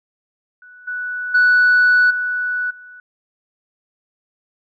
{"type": "tone with level steps", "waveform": "sine", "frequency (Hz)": 1480, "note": "F#6", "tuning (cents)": 0, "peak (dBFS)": [-40, -22, -8, -18, -37], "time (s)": [0.62, 3], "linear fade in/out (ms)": 2, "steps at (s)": [0.87, 1.34, 2.1, 2.7], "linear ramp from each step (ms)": 10, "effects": ["tanh soft clip ceiling -7 dBFS"]}